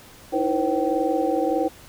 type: tone cluster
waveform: sine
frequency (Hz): 310.4 / 332 / 490 / 535 / 771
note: D#4 / E4 / B4 / C5 / G5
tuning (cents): -4 / +12 / -14 / +38 / -29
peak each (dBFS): -26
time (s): 0.32-1.69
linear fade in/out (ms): 20
effects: pink hiss -47 dBFS RMS until 1.88 s